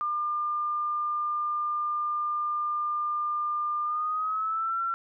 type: tone with pitch glide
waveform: sine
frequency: 1200 to 1354.8 Hz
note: D6 to E6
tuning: +37 to +47 cents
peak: -26 dBFS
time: 0.01-4.94 s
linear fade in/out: 0 ms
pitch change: +210 cents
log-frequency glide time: 3.84-4.78 s
effects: none